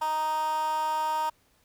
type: tone with high-pass filter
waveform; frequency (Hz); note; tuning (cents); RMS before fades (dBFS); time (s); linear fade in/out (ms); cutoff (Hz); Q
15% pulse; 311.1; D#4; 0; -28; 0.01-1.3; 10; 890; 5.9
effects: pink hiss -66 dBFS RMS until 1.64 s